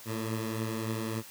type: beating tone pair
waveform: 15% pulse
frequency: 110.8 / 114.3 Hz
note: A2 / A#2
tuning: +13 / -34 cents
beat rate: 3.5 Hz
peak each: -26 / -33 dBFS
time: 0.05-1.23 s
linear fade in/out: 50 ms
effects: white hiss -49 dBFS RMS until 1.3 s + high-pass 60 Hz 12 dB/octave